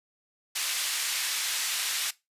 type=band-pass noise; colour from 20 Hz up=pink; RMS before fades=-30 dBFS; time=0.55-2.11 s; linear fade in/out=10 ms; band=2300 to 13000 Hz; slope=12 dB/octave; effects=noise-tail reverb RT60 0.2 s tail -19 dB re dry + resampled to 32000 Hz